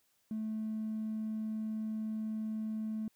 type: tone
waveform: triangle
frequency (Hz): 218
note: A3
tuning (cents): -16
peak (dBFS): -31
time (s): 0.31-3.08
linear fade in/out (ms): 2
effects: tanh soft clip ceiling -31 dBFS + white hiss -74 dBFS RMS until 3.15 s